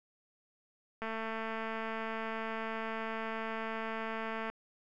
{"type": "click train", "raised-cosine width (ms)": 0.5, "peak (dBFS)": -24, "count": 777, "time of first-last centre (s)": [1.02, 4.5], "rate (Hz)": 223, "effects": []}